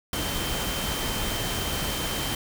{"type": "tone in noise", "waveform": "sine", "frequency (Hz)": 3118, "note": "G7", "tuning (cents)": -10, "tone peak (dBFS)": -35, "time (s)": [0.13, 2.35], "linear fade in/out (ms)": 2, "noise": "pink", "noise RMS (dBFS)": -29, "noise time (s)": [0.13, 2.35], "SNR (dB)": -9, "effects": []}